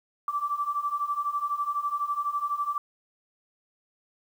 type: beating tone pair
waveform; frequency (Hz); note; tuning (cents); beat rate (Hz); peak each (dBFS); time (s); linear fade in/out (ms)
sine; 1157 / 1169; D6 / D6; -26 / -8; 12; -31 / -28; 0.28-2.78; 2
effects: 9-bit

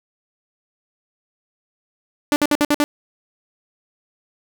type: tone bursts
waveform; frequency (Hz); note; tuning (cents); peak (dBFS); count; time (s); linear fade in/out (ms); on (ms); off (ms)
sawtooth; 293.7; D4; 0; -10; 6; 2.32-2.84; 0; 40; 56
effects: none

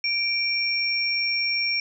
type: tone pair together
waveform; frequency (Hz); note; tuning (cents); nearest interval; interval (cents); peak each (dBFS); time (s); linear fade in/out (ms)
sine; 2349 / 5523; D7 / F8; 0 / -20; octave + minor third; 1480; -24 / -25; 0.04-1.8; 2
effects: none

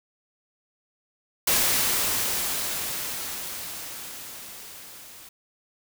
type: noise with level ramp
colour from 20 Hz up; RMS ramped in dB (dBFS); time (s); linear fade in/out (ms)
white; -21 to -46; 1.47-5.29; 5
effects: none

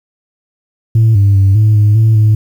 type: tone with pitch steps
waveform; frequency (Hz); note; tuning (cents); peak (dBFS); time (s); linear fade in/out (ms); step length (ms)
sine; 112.1 / 99.8 / 97.4 / 107.5 / 104.8 / 110.9 / 107.7; A2 / G2 / G2 / A2 / G#2 / A2 / A2; +33 / +32 / -11 / -40 / +16 / +14 / -37; -3; 0.95-2.35; 5; 200
effects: tanh soft clip ceiling -3 dBFS + 7-bit

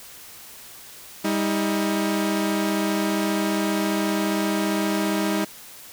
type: tone pair together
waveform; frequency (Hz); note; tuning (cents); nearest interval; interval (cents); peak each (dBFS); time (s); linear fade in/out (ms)
sawtooth; 200.1 / 317.6; G3 / D#4; +36 / +36; minor sixth; 800; -20; 1.24-5.45; 10
effects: white hiss -43 dBFS RMS until 5.92 s

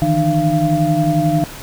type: tone cluster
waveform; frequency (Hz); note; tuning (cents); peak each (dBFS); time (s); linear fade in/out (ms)
sine; 151.5 / 162.7 / 302.6 / 684; D#3 / E3 / D#4 / F5; -46 / -22 / -48 / -36; -18; 0.02-1.44; 0
effects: pink hiss -33 dBFS RMS until 1.62 s

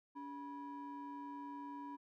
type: ring-modulated tone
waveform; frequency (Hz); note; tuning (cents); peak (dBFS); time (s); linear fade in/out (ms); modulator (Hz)
triangle; 344.7; F4; -23; -40; 0.15-1.97; 20; 630
effects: none

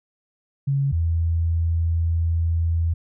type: tone pair in turn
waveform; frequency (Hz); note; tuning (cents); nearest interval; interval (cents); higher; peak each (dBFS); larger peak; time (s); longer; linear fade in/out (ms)
sine; 138.59 / 83.1; C#3 / E2; 0 / +15; major sixth; 885; first; -18; neither; 0.67-0.92 / 0.92-2.94; second; 10
effects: none

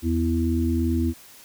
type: harmonic tone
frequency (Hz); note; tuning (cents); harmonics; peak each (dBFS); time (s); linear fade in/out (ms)
82.6; E2; +4; 1 / 3 / 4; -23 / -24 / -26; 0.02-1.14; 50
effects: white hiss -48 dBFS RMS until 1.44 s

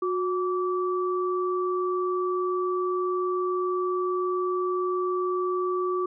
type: tone pair together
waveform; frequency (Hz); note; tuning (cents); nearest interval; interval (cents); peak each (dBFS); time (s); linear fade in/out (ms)
sine; 364.1 / 1157.1; F#4 / D6; -28 / -26; octave + minor sixth; 2002; -25 / -29; 0.02-6.06; 5
effects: none

